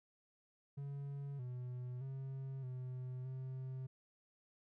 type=tone with pitch steps; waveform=triangle; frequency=140.5 / 124.6 / 134.2 / 127.2 / 130.6 Hz; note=C#3 / B2 / C3 / C3 / C3; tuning=+24 / +16 / +44 / -48 / -3 cents; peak=-40 dBFS; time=0.77-3.87 s; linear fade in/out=10 ms; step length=620 ms; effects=none